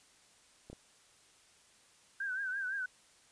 clicks, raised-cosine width 2 ms, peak -34 dBFS, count 2, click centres 0.7 / 0.73 s
sine tone with vibrato, 1554 Hz, G6, 16 cents flat, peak -34 dBFS, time 2.2-2.86 s, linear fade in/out 5 ms, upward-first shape triangle, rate 5.9 Hz, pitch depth 99 cents each way
effects white hiss -64 dBFS RMS until 3.31 s + resampled to 22050 Hz

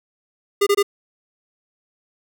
square tone bursts, 404.1 Hz, G#4, 47 cents flat, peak -14 dBFS, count 3, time 0.61-0.829 s, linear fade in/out 10 ms, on 57 ms, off 24 ms, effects none

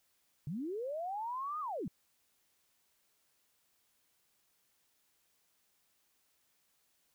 sine linear two-way sweep, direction up then down, 130.81 to 1261 to 130.81 Hz, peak -36 dBFS, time 0.47-1.88 s, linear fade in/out 2 ms, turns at 1.6 s, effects white hiss -75 dBFS RMS until 7.14 s

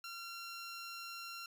15% pulse tone, 1372 Hz, F6, 31 cents flat, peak -38 dBFS, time 0.04-1.46 s, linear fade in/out 2 ms, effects resampled to 32000 Hz

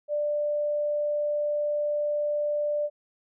sine tone, 591 Hz, D5, 11 cents sharp, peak -24 dBFS, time 0.08-2.9 s, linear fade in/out 50 ms, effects none

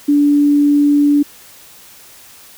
sine tone, 289.8 Hz, D4, 23 cents flat, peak -8 dBFS, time 0.08-1.23 s, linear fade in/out 10 ms, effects white hiss -41 dBFS RMS until 2.57 s

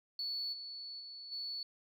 sine tone with level steps, 4435 Hz, C#8, in tune, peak -35 / -43 / -46 / -38 dBFS, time 0.19-1.63 s, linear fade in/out 2 ms, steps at 0.52 / 0.99 / 1.31 s, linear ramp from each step 20 ms, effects tanh soft clip ceiling -31 dBFS

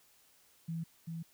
sine tone with echo, 164.81 Hz, E3, in tune, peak -35 dBFS, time 0.68-0.84 s, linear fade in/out 10 ms, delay 390 ms, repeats 1, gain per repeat -3 dB, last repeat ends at 1.23 s, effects white hiss -66 dBFS RMS until 1.33 s

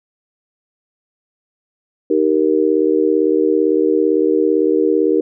sine chord, Eb major, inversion none, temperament just, 311.1 / 388.9 / 466.7 Hz, Eb4 / G4 / Bb4, 0 / -14 / +2 cents, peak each -16 dBFS, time 2.1-5.21 s, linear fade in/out 5 ms, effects none

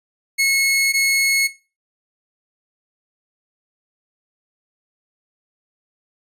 sawtooth tone pair in turn, 2182 / 2182 Hz, C#7 / C#7, -28 / -28 cents, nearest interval unison, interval 0 cents, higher neither, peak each -11 dBFS, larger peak neither, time 0.38-0.93 / 0.93-1.48 s, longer neither, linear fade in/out 20 ms, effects noise-tail reverb RT60 0.3 s tail -17 dB re dry + resampled to 32000 Hz

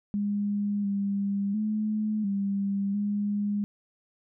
sine tone with pitch steps, 204.3 / 199.6 / 214 / 198.5 / 205.1 Hz, G#3 / G3 / A3 / G3 / G#3, -28 / +32 / -48 / +22 / -21 cents, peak -25 dBFS, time 0.14-3.64 s, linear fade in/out 0 ms, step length 700 ms, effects none

